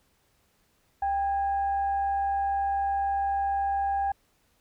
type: tone with frequency modulation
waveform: sine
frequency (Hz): 793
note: G5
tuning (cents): +20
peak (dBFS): -24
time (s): 1.02-4.12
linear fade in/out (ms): 5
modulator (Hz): 860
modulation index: 0.25
effects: pink hiss -68 dBFS RMS until 4.6 s